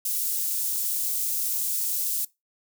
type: high-pass noise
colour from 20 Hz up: white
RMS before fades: -27 dBFS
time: 0.05-2.25 s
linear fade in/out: 5 ms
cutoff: 7900 Hz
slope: 12 dB/octave
effects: noise-tail reverb RT60 0.2 s tail -21 dB re dry